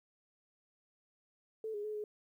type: tone with pitch steps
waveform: sine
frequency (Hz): 439.9 / 413.1 / 426.5 / 421.1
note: A4 / G#4 / G#4 / G#4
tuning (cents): 0 / -9 / +46 / +24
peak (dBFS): -37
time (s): 1.64-2.04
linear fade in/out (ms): 2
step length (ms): 100
effects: 12-bit